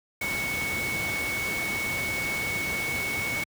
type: tone in noise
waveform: sine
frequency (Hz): 2217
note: C#7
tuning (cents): 0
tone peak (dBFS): -28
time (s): 0.21-3.44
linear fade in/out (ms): 5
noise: pink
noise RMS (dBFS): -33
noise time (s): 0.21-3.44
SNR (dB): +2
effects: high-pass 80 Hz 12 dB/octave